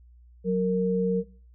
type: tone pair together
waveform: sine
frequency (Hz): 185 / 461.9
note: F#3 / A#4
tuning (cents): 0 / -16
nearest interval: octave + major third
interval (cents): 1584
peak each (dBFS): -24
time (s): 0.44-1.24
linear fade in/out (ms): 50
effects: noise-tail reverb RT60 0.4 s tail -19 dB re dry + added 60 Hz sine -50 dBFS peak until 1.54 s